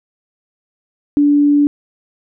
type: tone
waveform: sine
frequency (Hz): 290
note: D4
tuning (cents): -22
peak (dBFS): -8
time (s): 1.17-1.67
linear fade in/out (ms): 0
effects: none